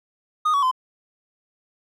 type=tone with pitch steps; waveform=triangle; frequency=1235 / 1126 / 1026.6 Hz; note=D#6 / C#6 / C6; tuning=-13 / +27 / -33 cents; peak=-15 dBFS; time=0.45-0.714 s; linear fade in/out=10 ms; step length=88 ms; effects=none